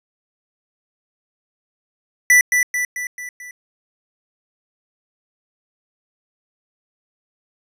square tone with echo, 1975.5 Hz, B6, in tune, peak -9 dBFS, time 2.3-2.41 s, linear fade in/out 2 ms, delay 220 ms, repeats 5, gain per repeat -5 dB, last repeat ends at 3.51 s, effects resampled to 32000 Hz

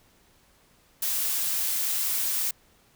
blue noise, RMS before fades -27 dBFS, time 1.02-2.51 s, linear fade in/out 5 ms, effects pink hiss -61 dBFS RMS until 2.95 s

